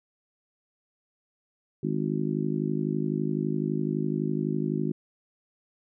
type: harmonic tone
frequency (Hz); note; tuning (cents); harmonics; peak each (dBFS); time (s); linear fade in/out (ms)
51.91; G#1; 0; 3 / 4 / 5 / 6 / 7; -30 / -31 / -32 / -33 / -33; 1.83-4.92; 5
effects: none